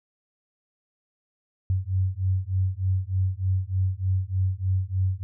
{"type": "beating tone pair", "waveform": "sine", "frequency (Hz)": [92.5, 95.8], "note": ["F#2", "G2"], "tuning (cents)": [0, -39], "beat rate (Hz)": 3.3, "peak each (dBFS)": [-25, -25], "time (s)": [1.7, 5.23], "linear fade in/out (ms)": 0, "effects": []}